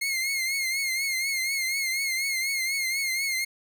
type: tone with vibrato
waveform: sawtooth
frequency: 2139 Hz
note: C7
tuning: 38 cents sharp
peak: -22 dBFS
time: 0.01-3.45 s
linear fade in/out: 10 ms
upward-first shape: triangle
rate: 4.1 Hz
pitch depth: 70 cents each way
effects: none